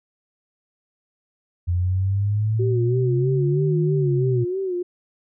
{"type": "exponential two-way sweep", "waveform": "sine", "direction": "up then down", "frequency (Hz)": [86.4, 156.2, 119.9], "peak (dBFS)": -18, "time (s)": [1.67, 4.45], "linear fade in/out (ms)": 20, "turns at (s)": 3.81}
{"type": "tone with vibrato", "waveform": "sine", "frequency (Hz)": 370, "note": "F#4", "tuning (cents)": 0, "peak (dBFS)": -22, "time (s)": [2.59, 4.83], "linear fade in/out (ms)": 10, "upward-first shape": "sine", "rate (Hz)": 3.1, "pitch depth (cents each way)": 83}
{"effects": []}